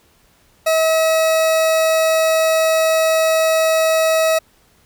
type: tone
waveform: 40% pulse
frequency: 642 Hz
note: E5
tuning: 46 cents flat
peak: -12 dBFS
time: 0.66-4.39 s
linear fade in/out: 10 ms
effects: pink hiss -55 dBFS RMS until 4.85 s